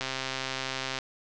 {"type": "click train", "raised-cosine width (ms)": 0.2, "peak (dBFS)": -14, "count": 130, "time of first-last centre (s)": [0.01, 0.987], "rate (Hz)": 132, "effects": ["low-pass 7000 Hz 12 dB/octave"]}